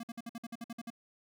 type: tone bursts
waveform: square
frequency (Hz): 232.6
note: A#3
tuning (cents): -4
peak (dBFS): -40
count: 11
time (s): 0-0.903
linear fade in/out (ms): 5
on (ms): 33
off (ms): 54
effects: none